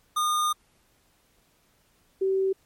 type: tone pair in turn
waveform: square / sine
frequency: 1219 / 384 Hz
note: D#6 / G4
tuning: -36 / -36 cents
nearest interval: octave + minor sixth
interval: 2000 cents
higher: first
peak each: -23 / -21 dBFS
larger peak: second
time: 0.16-0.53 / 2.21-2.53 s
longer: first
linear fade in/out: 10 ms
effects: pink hiss -65 dBFS RMS until 2.65 s + MP3 64 kbps